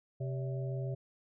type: harmonic tone with a mistuned harmonic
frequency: 130.81 Hz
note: C3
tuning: in tune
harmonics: 1 / 3 / 4 / 5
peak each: -34 / -44 / -46 / -48 dBFS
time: 0.2-0.95 s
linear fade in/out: 10 ms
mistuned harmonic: 4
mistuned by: +140 cents
effects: none